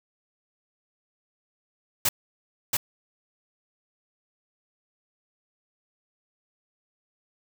white noise with echo, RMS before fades -22 dBFS, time 2.05-2.09 s, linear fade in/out 5 ms, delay 680 ms, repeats 1, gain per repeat -2 dB, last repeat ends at 2.77 s, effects none

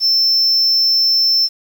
sine tone, 5330 Hz, E8, 18 cents sharp, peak -8 dBFS, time 0-1.49 s, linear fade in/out 50 ms, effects tanh soft clip ceiling -10 dBFS + 7-bit

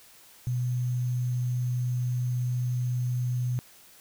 sine tone with sample-and-hold, 123.8 Hz, B2, 5 cents sharp, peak -25 dBFS, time 0.47-3.59 s, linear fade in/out 0 ms, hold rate 6300 Hz, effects white hiss -54 dBFS RMS until 4 s

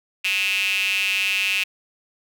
square tone with high-pass filter, 98.2 Hz, G2, 4 cents sharp, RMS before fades -22 dBFS, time 0.24-1.64 s, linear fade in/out 10 ms, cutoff 2600 Hz, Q 9.8, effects none

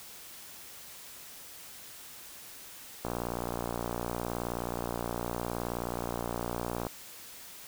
click train, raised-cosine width 1 ms, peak -19 dBFS, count 227, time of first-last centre 3.05-6.868 s, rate 59.2 Hz, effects white hiss -48 dBFS RMS until 7.67 s

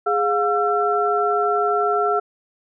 sine tone cluster, 414.2 / 711 / 1346 Hz, G#4 / F5 / E6, -5 / +31 / +36 cents, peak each -21 dBFS, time 0.06-2.2 s, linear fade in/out 10 ms, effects none

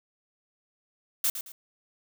blue noise with echo, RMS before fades -25 dBFS, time 1.24-1.3 s, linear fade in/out 2 ms, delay 110 ms, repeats 2, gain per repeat -10 dB, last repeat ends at 1.52 s, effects none

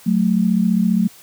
sine tone pair together, 185 / 220 Hz, F#3 / A3, 0 / 0 cents, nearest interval minor third, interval 300 cents, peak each -16 dBFS, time 0.06-1.08 s, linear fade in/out 10 ms, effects white hiss -45 dBFS RMS until 1.22 s + high-pass 80 Hz 12 dB/octave

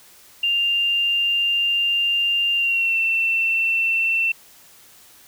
sine tone with pitch glide, 2794 to 2689 Hz, F7 to E7, 0 to +34 cents, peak -17 dBFS, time 0.43-4.32 s, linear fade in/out 5 ms, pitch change -66 cents, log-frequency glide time 2.55-2.98 s, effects white hiss -49 dBFS RMS until 5.27 s

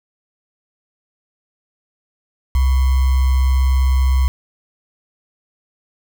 sine tone with sample-and-hold, 65.41 Hz, C2, in tune, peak -11 dBFS, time 2.55-4.28 s, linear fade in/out 0 ms, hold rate 1050 Hz, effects none

